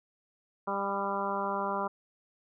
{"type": "harmonic tone with a mistuned harmonic", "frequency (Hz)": 198.6, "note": "G3", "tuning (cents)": 23, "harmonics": [1, 2, 3, 4, 5, 6, 7], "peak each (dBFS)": [-39, -38, -37, -37, -34, -37, -40], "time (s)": [0.67, 1.88], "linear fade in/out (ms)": 10, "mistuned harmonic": 7, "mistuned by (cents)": -20, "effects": []}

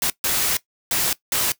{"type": "noise bursts at uneven times", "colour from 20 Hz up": "white", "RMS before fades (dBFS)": -21, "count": 4, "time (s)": [[0.02, 0.1], [0.24, 0.57], [0.91, 1.13], [1.32, 1.52]], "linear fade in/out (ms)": 2, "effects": ["noise-tail reverb RT60 0.1 s tail -18 dB re dry"]}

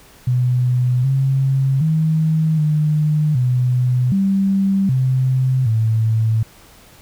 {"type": "tone with pitch steps", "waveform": "sine", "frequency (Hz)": [124.9, 134.7, 158.2, 152.1, 125.4, 194.8, 129.9, 111.5], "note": ["B2", "C#3", "D#3", "D#3", "B2", "G3", "C3", "A2"], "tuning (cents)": [20, -49, 29, -39, 27, -11, -12, 23], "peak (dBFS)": -13, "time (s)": [0.27, 6.43], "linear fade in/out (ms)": 5, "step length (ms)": 770, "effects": ["pink hiss -46 dBFS RMS until 7.01 s"]}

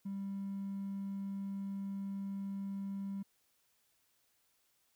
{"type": "tone with hard clipping", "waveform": "triangle", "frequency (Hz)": 196.7, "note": "G3", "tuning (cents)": 6, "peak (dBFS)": -38, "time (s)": [0.05, 3.23], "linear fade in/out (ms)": 10, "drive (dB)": 4, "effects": ["white hiss -75 dBFS RMS until 4.95 s"]}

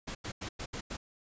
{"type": "noise bursts at uneven times", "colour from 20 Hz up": "pink", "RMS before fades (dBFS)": -39, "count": 6, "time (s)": [[0.07, 0.15], [0.24, 0.32], [0.41, 0.49], [0.59, 0.66], [0.73, 0.81], [0.9, 0.97]], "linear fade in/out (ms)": 10, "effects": ["resampled to 16000 Hz"]}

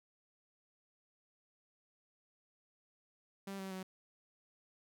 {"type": "tone with pitch steps", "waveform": "sawtooth", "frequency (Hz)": [196, 191.74, 187.58], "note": ["G3", "G3", "F#3"], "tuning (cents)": [0, -38, 24], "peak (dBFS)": -38, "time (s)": [3.47, 3.83], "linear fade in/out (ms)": 5, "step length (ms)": 120, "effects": []}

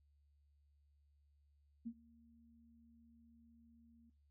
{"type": "tone with ADSR envelope", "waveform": "sine", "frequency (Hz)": 231.6, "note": "A#3", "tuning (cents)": -11, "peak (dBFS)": -40, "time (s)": [1.85, 4.1], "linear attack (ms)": 20, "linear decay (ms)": 63, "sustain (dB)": -24, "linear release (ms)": 6, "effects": ["noise-tail reverb RT60 0.3 s tail -20 dB re dry", "added 72 Hz sine -70 dBFS peak until 4.3 s"]}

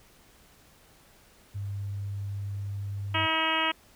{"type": "tone", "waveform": "sine", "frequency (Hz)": 100, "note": "G2", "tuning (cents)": 35, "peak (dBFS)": -31, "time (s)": [1.54, 3.27], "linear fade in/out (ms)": 20}
{"type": "harmonic tone", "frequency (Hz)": 320.2, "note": "D#4", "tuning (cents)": 50, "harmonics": [1, 2, 3, 4, 5, 6, 7, 8, 9, 10], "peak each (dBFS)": [-36, -36, -31, -32, -36, -34, -34, -33, -31, -35], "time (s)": [3.14, 3.72], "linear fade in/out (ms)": 10}
{"effects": ["pink hiss -58 dBFS RMS until 3.95 s"]}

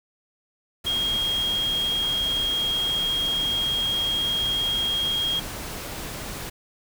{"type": "tone in noise", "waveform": "sine", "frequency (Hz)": 3253, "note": "G#7", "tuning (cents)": -37, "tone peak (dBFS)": -22, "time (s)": [0.86, 5.4], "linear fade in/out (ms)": 10, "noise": "pink", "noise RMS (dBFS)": -34, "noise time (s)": [0.84, 6.5], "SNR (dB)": 9, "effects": []}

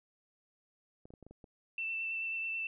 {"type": "clicks", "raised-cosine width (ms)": 2, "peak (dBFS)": -39, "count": 7, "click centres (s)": [1.055, 1.105, 1.138, 1.227, 1.266, 1.31, 1.442]}
{"type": "tone with vibrato", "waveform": "sine", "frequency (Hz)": 2670, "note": "E7", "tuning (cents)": 22, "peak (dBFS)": -34, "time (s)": [1.78, 2.67], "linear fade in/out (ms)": 2, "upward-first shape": "sine", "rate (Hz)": 9.2, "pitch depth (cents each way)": 15}
{"effects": []}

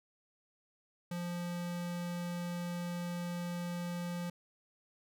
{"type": "tone", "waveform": "square", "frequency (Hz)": 174.61, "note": "F3", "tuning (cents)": 0, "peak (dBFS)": -37, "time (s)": [1.11, 4.3], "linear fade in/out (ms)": 5, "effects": []}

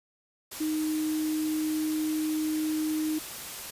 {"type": "tone in noise", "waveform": "sine", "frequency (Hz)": 310.4, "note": "D#4", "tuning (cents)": -4, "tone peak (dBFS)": -26, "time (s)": [0.6, 3.19], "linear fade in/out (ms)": 10, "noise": "white", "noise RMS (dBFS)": -39, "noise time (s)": [0.51, 3.71], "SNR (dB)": 10, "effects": ["resampled to 32000 Hz"]}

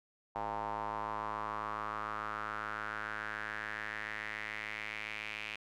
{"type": "tone with band-pass filter sweep", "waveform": "square", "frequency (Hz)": 53.5, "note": "A1", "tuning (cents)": -48, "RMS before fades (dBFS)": -40, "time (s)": [0.35, 5.56], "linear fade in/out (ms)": 5, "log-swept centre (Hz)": [860, 2500], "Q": 4.3, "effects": []}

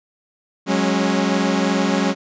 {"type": "chord", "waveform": "sawtooth", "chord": "F# suspended second", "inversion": "none", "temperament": "equal with one note detuned", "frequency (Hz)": [185, 207.7, 274.2], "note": ["F#3", "G#3", "C#4"], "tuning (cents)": [0, 0, -19], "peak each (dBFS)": -17, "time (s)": [0.66, 2.15], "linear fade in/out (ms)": 50, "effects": ["resampled to 16000 Hz"]}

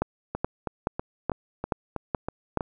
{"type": "two click trains", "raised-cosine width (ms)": 1, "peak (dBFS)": [-15, -10], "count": [8, 7], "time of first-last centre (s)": [[0.35, 2.608], [0.02, 2.573]], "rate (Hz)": [3.1, 2.35], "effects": []}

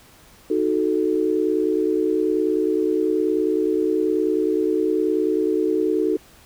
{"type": "chord", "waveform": "sine", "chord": "D# diminished", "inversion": "none", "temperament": "equal", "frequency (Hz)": [311.1, 370, 440], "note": ["D#4", "F#4", "A4"], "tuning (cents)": [0, 0, 0], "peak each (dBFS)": -22, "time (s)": [0.5, 6.17], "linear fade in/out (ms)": 5, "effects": ["pink hiss -50 dBFS RMS until 6.45 s"]}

